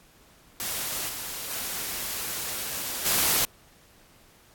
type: noise with level steps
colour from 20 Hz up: white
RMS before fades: -31 / -35 / -32 / -23 dBFS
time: 0.6-3.45 s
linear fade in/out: 0 ms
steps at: 1.08 / 1.49 / 3.05 s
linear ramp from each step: 20 ms
effects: pink hiss -57 dBFS RMS until 4.54 s + AAC 64 kbps